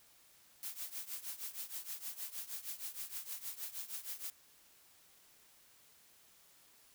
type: noise with tremolo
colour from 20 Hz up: blue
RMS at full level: -41 dBFS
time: 0.63-4.3 s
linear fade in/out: 0 ms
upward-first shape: triangle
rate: 6.4 Hz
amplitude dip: 90%
effects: white hiss -65 dBFS RMS until 6.94 s